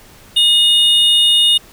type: tone pair together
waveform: triangle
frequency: 2888 / 3645 Hz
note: F#7 / A#7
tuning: -43 / -40 cents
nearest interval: major third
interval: 403 cents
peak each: -10 dBFS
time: 0.36-1.58 s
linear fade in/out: 10 ms
effects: pink hiss -43 dBFS RMS until 1.72 s